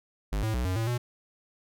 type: tone with pitch steps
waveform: square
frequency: 51 / 109.8 / 61.4 / 92.2 / 112.9 / 121.5 Hz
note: G#1 / A2 / B1 / F#2 / A2 / B2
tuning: -31 / -3 / -9 / -6 / +45 / -28 cents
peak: -27 dBFS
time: 0.32-0.98 s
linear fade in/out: 10 ms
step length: 110 ms
effects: none